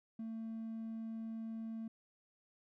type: tone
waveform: triangle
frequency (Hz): 224.3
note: A3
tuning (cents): +34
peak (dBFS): -38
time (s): 0.19-1.88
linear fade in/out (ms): 5
effects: tanh soft clip ceiling -35 dBFS